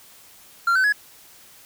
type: tone with pitch steps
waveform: triangle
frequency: 1381 / 1523.5 / 1680.7 Hz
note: F6 / G6 / G#6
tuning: -20 / -50 / +20 cents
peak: -14 dBFS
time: 0.67-0.925 s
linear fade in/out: 5 ms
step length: 85 ms
effects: white hiss -49 dBFS RMS until 1.65 s